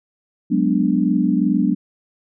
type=chord; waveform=sine; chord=G# half-diminished seventh; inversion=third; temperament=equal; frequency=185 / 207.7 / 246.9 / 293.7 Hz; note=F#3 / G#3 / B3 / D4; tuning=0 / 0 / 0 / 0 cents; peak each=-20 dBFS; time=0.5-1.75 s; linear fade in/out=20 ms; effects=none